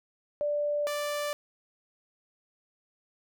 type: tone pair in turn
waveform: sine / sawtooth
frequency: 587.3 / 587.3 Hz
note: D5 / D5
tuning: 0 / 0 cents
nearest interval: unison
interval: 0 cents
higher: neither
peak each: -26 / -26 dBFS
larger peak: neither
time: 0.41-0.87 / 0.87-1.33 s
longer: neither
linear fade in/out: 0 ms
effects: none